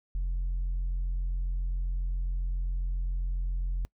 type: tone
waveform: sine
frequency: 43.7 Hz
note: F1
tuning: 2 cents sharp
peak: -25 dBFS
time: 0.15-3.85 s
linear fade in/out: 0 ms
effects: noise-tail reverb RT60 0.1 s tail -26 dB re dry + tanh soft clip ceiling -26 dBFS